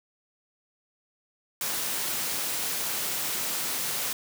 white high-pass noise, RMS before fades -30 dBFS, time 1.61-4.13 s, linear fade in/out 2 ms, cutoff 110 Hz, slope 24 dB/octave, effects none

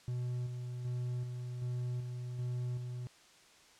triangle tone with tremolo, 123.47 Hz, B2, in tune, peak -32 dBFS, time 0.08-3.07 s, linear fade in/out 0 ms, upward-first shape square, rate 1.3 Hz, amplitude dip 40%, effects white hiss -61 dBFS RMS until 3.79 s + low-pass 7000 Hz 12 dB/octave

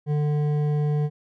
sine tone with hard clipping, 148.5 Hz, D3, 20 cents sharp, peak -22 dBFS, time 0.06-1.1 s, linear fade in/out 50 ms, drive 9 dB, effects none

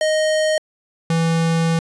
square tone pair in turn, 622.3 / 164.83 Hz, D#5 / E3, 0 / 0 cents, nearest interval octave + major seventh, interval 2300 cents, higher first, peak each -16 dBFS, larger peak neither, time 0.01-0.58 / 1.1-1.79 s, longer second, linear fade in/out 2 ms, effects resampled to 22050 Hz

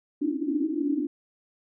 pink band-pass noise, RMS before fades -27 dBFS, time 0.21-1.07 s, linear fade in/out 10 ms, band 280 to 320 Hz, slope 96 dB/octave, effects none

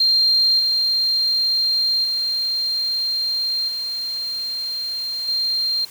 sine tone with level steps, 4186 Hz, C8, in tune, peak -13 / -16 / -19 / -23 / -18 dBFS, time 0-5.85 s, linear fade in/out 5 ms, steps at 0.59 / 2.04 / 3.68 / 5.28 s, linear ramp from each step 5 ms, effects white hiss -42 dBFS RMS until 5.9 s

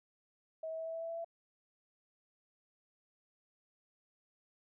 sine tone with pitch steps, 641 / 645.1 / 649.2 / 653.3 / 657.5 / 661.7 / 665.9 / 670.2 Hz, E5 / E5 / E5 / E5 / E5 / E5 / E5 / E5, -49 / -38 / -27 / -16 / -5 / +6 / +17 / +29 cents, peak -38 dBFS, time 0.63-1.246 s, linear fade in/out 5 ms, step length 77 ms, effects none

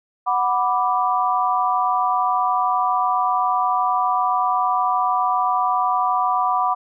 sine chord, B minor, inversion second, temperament equal, 740 / 987.8 / 1174.7 Hz, F#5 / B5 / D6, 0 / 0 / 0 cents, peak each -21 dBFS, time 0.26-6.75 s, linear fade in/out 20 ms, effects none

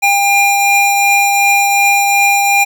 square tone pair together, 800.9 / 2400 Hz, G5 / D7, +37 / +37 cents, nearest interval octave + perfect fifth, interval 1900 cents, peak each -12 dBFS, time 0.02-2.65 s, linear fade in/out 20 ms, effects none

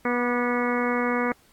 harmonic tone with a mistuned harmonic, 243.8 Hz, B3, 22 cents flat, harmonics 1 / 2 / 3 / 4 / 5 / 6 / 7 / 8 / 9, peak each -26 / -27 / -34 / -32 / -31 / -34 / -36 / -35 / -33 dBFS, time 0.05-1.32 s, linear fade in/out 2 ms, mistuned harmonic 5, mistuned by -23 cents, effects pink hiss -59 dBFS RMS until 1.52 s + AAC 64 kbps

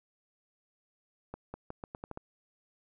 accelerating click train, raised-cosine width 1 ms, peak -26 dBFS, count 8, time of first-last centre 1.34-2.174 s, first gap 200 ms, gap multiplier 0.82, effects none

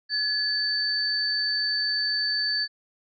sine tone pair together, 1702 / 4544 Hz, G#6 / C#8, +42 / +42 cents, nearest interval octave + perfect fourth, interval 1700 cents, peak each -29 / -24 dBFS, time 0.09-2.68 s, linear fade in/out 50 ms, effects none

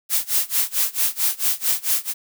blue noise with tremolo, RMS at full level -18 dBFS, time 0.09-2.14 s, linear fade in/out 50 ms, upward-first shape sine, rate 4.5 Hz, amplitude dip 95%, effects none

